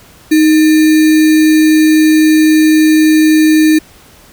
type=tone with sample-and-hold; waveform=sine; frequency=311.9 Hz; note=D#4; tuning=4 cents sharp; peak=-4 dBFS; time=0.31-3.79 s; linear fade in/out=10 ms; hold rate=2100 Hz; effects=pink hiss -41 dBFS RMS until 4.32 s